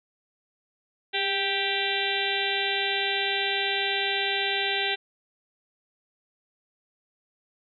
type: harmonic tone with a mistuned harmonic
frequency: 392 Hz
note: G4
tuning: in tune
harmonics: 1 / 2 / 4 / 5 / 6 / 7 / 8 / 9 / 10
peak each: -33 / -33 / -33 / -33 / -33 / -33 / -33 / -33 / -33 dBFS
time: 1.13-4.96 s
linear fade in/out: 20 ms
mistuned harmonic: 1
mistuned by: +31 cents
effects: none